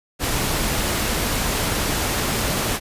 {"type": "noise", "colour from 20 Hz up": "pink", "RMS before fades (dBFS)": -22, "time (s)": [0.19, 2.8], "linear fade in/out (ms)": 50, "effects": ["resampled to 32000 Hz"]}